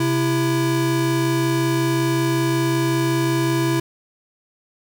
square tone pair together, 132.8 / 333 Hz, C3 / E4, +26 / +18 cents, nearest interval octave + major third, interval 1592 cents, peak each -22 / -20 dBFS, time 0-3.8 s, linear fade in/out 5 ms, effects none

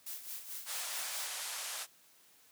blue noise with tremolo, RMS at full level -42 dBFS, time 0.06-1.27 s, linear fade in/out 5 ms, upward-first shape sine, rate 4.6 Hz, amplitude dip 65%
white band-pass noise, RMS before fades -41 dBFS, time 0.65-1.87 s, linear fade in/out 50 ms, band 600 to 11000 Hz, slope 24 dB/octave
effects white hiss -64 dBFS RMS until 2.51 s + high-pass 100 Hz 12 dB/octave

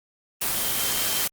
sine tone in noise, 3136 Hz, G7, in tune, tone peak -34 dBFS, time 0.55-1.24 s, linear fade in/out 10 ms, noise white, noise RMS -25 dBFS, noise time 0.41-1.28 s, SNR -12 dB, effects Opus 24 kbps

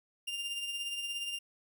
40% pulse tone with tremolo, 2799 Hz, F7, 3 cents sharp, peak -32 dBFS, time 0.27-1.39 s, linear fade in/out 10 ms, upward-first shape triangle, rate 17 Hz, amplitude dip 50%, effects none

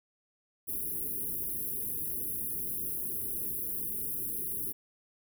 white band-stop noise, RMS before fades -35 dBFS, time 0.67-4.73 s, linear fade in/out 20 ms, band 450 to 10000 Hz, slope 96 dB/octave, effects none

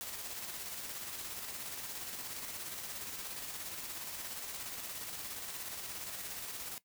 white noise with tremolo, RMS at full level -42 dBFS, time 0.01-6.78 s, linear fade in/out 0 ms, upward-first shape square, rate 17 Hz, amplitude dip 30%, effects noise-tail reverb RT60 0.1 s tail -17 dB re dry

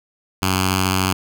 5% pulse tone with notch filter, 93.9 Hz, F#2, 26 cents sharp, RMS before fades -19 dBFS, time 0.42-1.13 s, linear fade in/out 5 ms, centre 540 Hz, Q 0.6, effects none

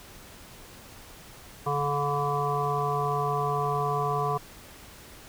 harmonic tone, 144 Hz, D3, 34 cents flat, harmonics 1 / 3 / 5 / 7 / 8, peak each -31 / -31 / -31 / -31 / -31 dBFS, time 1.66-4.38 s, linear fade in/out 10 ms, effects pink hiss -48 dBFS RMS until 5.28 s

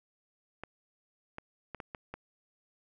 clicks, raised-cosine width 0.5 ms, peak -25 dBFS, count 6, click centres 0.636 / 1.384 / 1.747 / 1.802 / 1.948 / 2.14 s, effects none

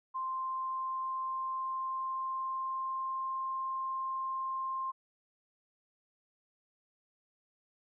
sine tone with pitch glide, 1046.5 to 1056.2 Hz, C6 to C6, 0 to +16 cents, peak -33 dBFS, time 0.14-4.92 s, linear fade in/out 20 ms, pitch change +16 cents, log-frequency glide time 0.25-3.37 s, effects none

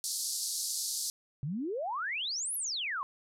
pink band-pass noise, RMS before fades -35 dBFS, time 0.04-1.1 s, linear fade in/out 0 ms, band 4300 to 12000 Hz, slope 48 dB/octave
sine exponential two-way sweep, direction up then down, 129.8 to 11660 to 1025 Hz, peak -32 dBFS, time 1.43-3.03 s, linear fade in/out 0 ms, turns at 2.55 s
effects none

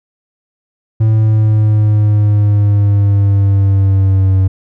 triangle exponential sweep, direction down, 110.3 to 94.7 Hz, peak -5 dBFS, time 1-4.48 s, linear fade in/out 10 ms, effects none

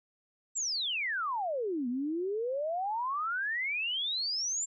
sine exponential two-way sweep, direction down then up, 7790 to 236.3 to 7450 Hz, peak -30 dBFS, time 0.55-4.66 s, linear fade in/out 20 ms, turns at 1.88 s, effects none

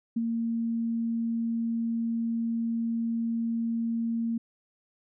sine tone with ADSR envelope, 230 Hz, A#3, 23 cents flat, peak -23 dBFS, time 0.16-4.38 s, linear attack 9 ms, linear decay 31 ms, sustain -3 dB, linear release 7 ms, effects none

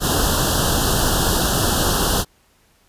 pink band-stop noise, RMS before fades -18 dBFS, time 0-2.25 s, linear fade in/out 50 ms, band 1700 to 2800 Hz, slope 96 dB/octave, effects pink hiss -58 dBFS RMS until 2.88 s + resampled to 32000 Hz

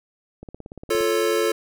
click train, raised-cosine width 2 ms, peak -24 dBFS, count 11, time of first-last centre 0.43-1.008 s, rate 17.3 Hz
square chord, F augmented, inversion none, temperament equal, 349.2 / 440 / 554.4 Hz, F4 / A4 / C#5, 0 / 0 / 0 cents, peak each -25 / -22 / -27 dBFS, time 0.9-1.52 s, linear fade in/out 5 ms
effects none

